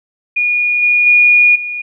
sine tone with level steps, 2442 Hz, D#7, 33 cents flat, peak -11 / -8 / -5 / -19 dBFS, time 0.36-1.82 s, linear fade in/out 10 ms, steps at 0.82 / 1.06 / 1.55 s, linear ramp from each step 10 ms, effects none

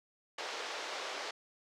pink band-pass noise, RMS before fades -41 dBFS, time 0.38-1.31 s, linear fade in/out 5 ms, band 450 to 5800 Hz, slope 24 dB/octave, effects none

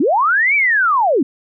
sine linear two-way sweep, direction up then down, 233.1 to 2349 to 233.1 Hz, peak -11 dBFS, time 0-1.23 s, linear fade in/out 5 ms, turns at 0.55 s, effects none

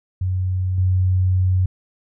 sine tone with level steps, 92.5 Hz, F#2, in tune, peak -18 / -14 dBFS, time 0.21-1.66 s, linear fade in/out 5 ms, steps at 0.78 s, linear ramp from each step 2 ms, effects none

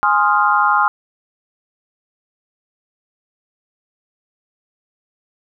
sine chord, F minor seventh, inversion first, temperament equal, 830.6 / 1046.5 / 1244.5 / 1396.9 Hz, Ab5 / C6 / Eb6 / F6, 0 / 0 / 0 / 0 cents, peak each -17 dBFS, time 0.03-0.88 s, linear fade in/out 0 ms, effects none

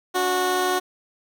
15% pulse tone pair together, 287.5 / 366.5 Hz, D4 / F#4, -37 / -16 cents, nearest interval major third, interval 421 cents, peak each -25 / -14 dBFS, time 0.14-0.8 s, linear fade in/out 20 ms, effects 9-bit

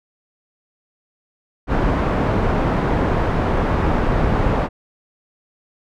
pink low-pass noise, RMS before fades -18 dBFS, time 1.67-4.69 s, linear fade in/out 50 ms, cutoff 1200 Hz, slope 12 dB/octave, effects none

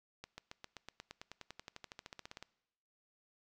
accelerating click train, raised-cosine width 0.2 ms, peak -29 dBFS, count 25, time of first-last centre 0.24-2.426 s, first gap 140 ms, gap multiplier 0.96, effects noise-tail reverb RT60 0.9 s tail -22 dB re dry

